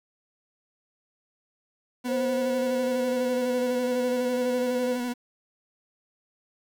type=tone with vibrato; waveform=40% pulse; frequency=245.1 Hz; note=B3; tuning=13 cents flat; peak=-27 dBFS; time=2.04-5.14 s; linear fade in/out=20 ms; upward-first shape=square; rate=12 Hz; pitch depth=24 cents each way
type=tone with pitch glide; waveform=sine; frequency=524 to 504.4 Hz; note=C5 to B4; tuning=+2 to +36 cents; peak=-25 dBFS; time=2.07-4.98 s; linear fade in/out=50 ms; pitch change=-66 cents; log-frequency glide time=2.46-3.58 s
effects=9-bit